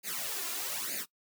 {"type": "noise with flanger", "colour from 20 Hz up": "white", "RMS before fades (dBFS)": -36, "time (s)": [0.03, 1.06], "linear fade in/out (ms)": 50, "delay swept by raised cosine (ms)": [0.44, 2.94], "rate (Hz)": 1.1, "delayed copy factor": 0.85, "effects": ["noise-tail reverb RT60 0.1 s tail -21 dB re dry", "high-pass 200 Hz 12 dB/octave"]}